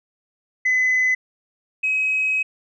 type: tone pair in turn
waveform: sine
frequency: 2019 / 2544 Hz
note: B6 / D#7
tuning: +38 / +38 cents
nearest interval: major third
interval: 400 cents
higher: second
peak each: -14 / -17 dBFS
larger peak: first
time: 0.65-1.15 / 1.83-2.43 s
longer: second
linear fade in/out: 10 ms
effects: tanh soft clip ceiling -13 dBFS